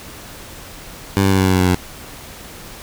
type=tone with pitch steps; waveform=15% pulse; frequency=98 / 96.87 / 95.76 / 94.66 / 93.57 / 92.5 / 91.44 / 90.39 Hz; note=G2 / G2 / G2 / F#2 / F#2 / F#2 / F#2 / F#2; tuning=0 / -20 / -40 / +40 / +20 / 0 / -20 / -40 cents; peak=-6 dBFS; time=1.17-1.746 s; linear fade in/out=0 ms; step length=72 ms; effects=pink hiss -36 dBFS RMS until 2.82 s